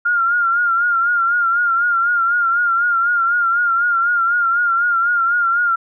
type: tone with vibrato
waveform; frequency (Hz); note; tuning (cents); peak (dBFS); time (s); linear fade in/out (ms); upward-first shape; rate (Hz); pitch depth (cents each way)
sine; 1396.9; F6; 0; -13; 0.05-5.76; 10; triangle; 4; 71
effects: none